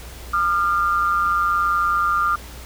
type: tone pair together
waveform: sine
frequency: 1205.7 / 1385 Hz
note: D6 / F6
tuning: +45 / -15 cents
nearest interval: major second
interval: 240 cents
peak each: -18 / -21 dBFS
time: 0.33-2.36 s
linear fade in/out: 10 ms
effects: added 60 Hz sine -36 dBFS peak until 2.65 s + pink hiss -40 dBFS RMS until 2.65 s